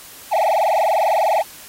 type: tone with vibrato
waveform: triangle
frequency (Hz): 740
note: F#5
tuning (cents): 0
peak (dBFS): -12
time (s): 0.31-1.43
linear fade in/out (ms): 20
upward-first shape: sine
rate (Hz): 20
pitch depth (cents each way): 300
effects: white hiss -40 dBFS RMS until 1.68 s + AAC 48 kbps